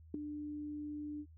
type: tone with ADSR envelope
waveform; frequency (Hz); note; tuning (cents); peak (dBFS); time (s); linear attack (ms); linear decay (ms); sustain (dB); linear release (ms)
sine; 296.9; D4; +19; -29; 0.14-1.26; 4; 4; -11; 60
effects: added 80 Hz sine -55 dBFS peak until 1.37 s